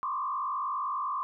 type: tone with frequency modulation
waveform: sine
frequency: 1108.7 Hz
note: C#6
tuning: in tune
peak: -29 dBFS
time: 0.03-1.23 s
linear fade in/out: 0 ms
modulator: 49.8 Hz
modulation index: 1.8
effects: none